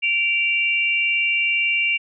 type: tone pair together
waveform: sine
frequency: 2333 / 2775 Hz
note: D7 / F7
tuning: -12 / -12 cents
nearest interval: minor third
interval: 300 cents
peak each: -20 dBFS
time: 0.02-1.98 s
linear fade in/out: 20 ms
effects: none